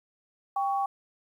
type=tone pair together; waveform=sine; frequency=792 / 1120.1 Hz; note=G5 / C#6; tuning=+18 / +18 cents; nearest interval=tritone; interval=600 cents; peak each=-26 / -31 dBFS; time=0.56-0.86 s; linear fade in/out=5 ms; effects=10-bit